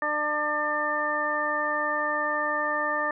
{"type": "harmonic tone", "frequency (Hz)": 299, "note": "D4", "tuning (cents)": 31, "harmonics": [1, 2, 3, 4, 6], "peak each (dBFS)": [-38, -31, -33, -29, -28], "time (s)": [0.02, 3.11], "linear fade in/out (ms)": 2, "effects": []}